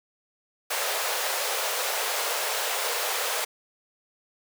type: high-pass noise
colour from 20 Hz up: pink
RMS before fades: -28 dBFS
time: 0.7-3.45 s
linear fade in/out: 10 ms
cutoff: 450 Hz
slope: 48 dB/octave
effects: none